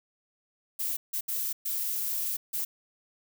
violet noise bursts at uneven times, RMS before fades -31 dBFS, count 5, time 0.79-0.97 / 1.13-1.21 / 1.28-1.53 / 1.65-2.37 / 2.53-2.65 s, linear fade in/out 10 ms, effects none

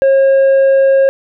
sine tone with tanh clipping, 541 Hz, C#5, 42 cents flat, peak -7 dBFS, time 0.02-1.09 s, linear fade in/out 0 ms, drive 4 dB, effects none

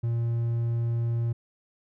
triangle tone, 116.9 Hz, A#2, 5 cents sharp, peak -22 dBFS, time 0.03-1.33 s, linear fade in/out 10 ms, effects none

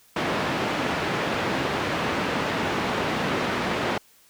pink band-pass noise, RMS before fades -26 dBFS, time 0.16-3.98 s, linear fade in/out 5 ms, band 170 to 2700 Hz, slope 12 dB/octave, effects white hiss -57 dBFS RMS until 4.29 s

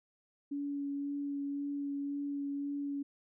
sine tone with vibrato, 283.3 Hz, C#4, 38 cents sharp, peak -34 dBFS, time 0.51-3.03 s, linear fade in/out 10 ms, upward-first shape sine, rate 1.9 Hz, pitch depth 11 cents each way, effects none

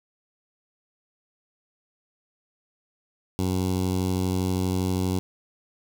15% pulse tone with notch filter, 92.5 Hz, F#2, in tune, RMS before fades -25 dBFS, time 3.39-5.19 s, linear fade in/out 0 ms, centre 1700 Hz, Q 0.6, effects none

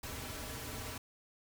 pink noise with comb filter, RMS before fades -43 dBFS, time 0.03-0.98 s, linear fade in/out 5 ms, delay 5.6 ms, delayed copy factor -1, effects none

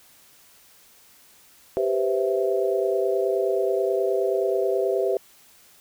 sine chord, C major seventh, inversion second, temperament equal, 392 / 493.9 / 523.3 / 659.3 Hz, G4 / B4 / C5 / E5, 0 / 0 / 0 / 0 cents, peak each -23 / -28 / -27 / -27 dBFS, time 1.77-5.17 s, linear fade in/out 0 ms, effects white hiss -54 dBFS RMS until 5.8 s

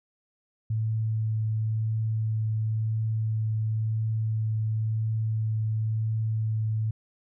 sine tone with vibrato, 110 Hz, A2, in tune, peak -24 dBFS, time 0.7-6.91 s, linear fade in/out 5 ms, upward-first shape triangle, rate 0.96 Hz, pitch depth 10 cents each way, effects none

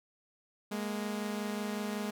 sawtooth tone pair together, 207.7 / 233.1 Hz, G#3 / A#3, 0 / 0 cents, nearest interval major second, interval 200 cents, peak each -31 / -36 dBFS, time 0.71-2.11 s, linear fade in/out 10 ms, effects none

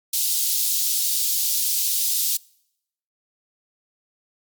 white high-pass noise, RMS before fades -22 dBFS, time 0.13-2.37 s, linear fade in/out 5 ms, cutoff 3700 Hz, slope 24 dB/octave, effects noise-tail reverb RT60 0.8 s tail -26 dB re dry + Opus 48 kbps

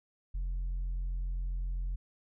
triangle tone with tanh clipping, 43.82 Hz, F1, 7 cents sharp, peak -32 dBFS, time 0.34-1.96 s, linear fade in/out 10 ms, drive 7 dB, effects none

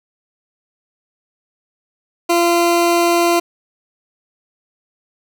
20% pulse tone, 343.3 Hz, F4, 30 cents flat, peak -7 dBFS, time 2.29-3.4 s, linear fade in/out 10 ms, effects none

